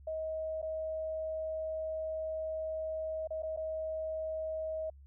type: tone with dropouts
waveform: sine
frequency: 633 Hz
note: D#5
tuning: 30 cents sharp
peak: -34 dBFS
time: 0.07-4.9 s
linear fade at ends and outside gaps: 5 ms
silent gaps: 0.617-0.626 / 3.274-3.305 / 3.423-3.431 / 3.564-3.572 s
effects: added 69 Hz sine -52 dBFS peak until 5.06 s